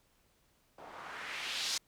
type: noise with low-pass filter sweep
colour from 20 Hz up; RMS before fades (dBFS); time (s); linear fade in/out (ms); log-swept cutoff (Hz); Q
blue; -40; 0.78-1.78; 5; 670 to 5500; 1.7
effects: pink hiss -71 dBFS RMS until 1.87 s